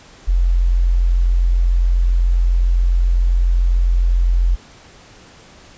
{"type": "tone", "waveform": "sine", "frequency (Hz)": 43.67, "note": "F1", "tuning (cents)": 1, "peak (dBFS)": -11, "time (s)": [0.27, 4.56], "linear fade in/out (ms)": 20, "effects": ["pink hiss -44 dBFS RMS until 5.77 s", "resampled to 16000 Hz"]}